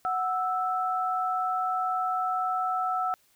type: tone pair together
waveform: sine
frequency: 739.7 / 1318 Hz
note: F#5 / E6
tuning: -1 / -1 cents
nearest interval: minor seventh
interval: 1000 cents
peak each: -28 dBFS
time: 0.05-3.14 s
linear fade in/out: 0 ms
effects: white hiss -65 dBFS RMS until 3.35 s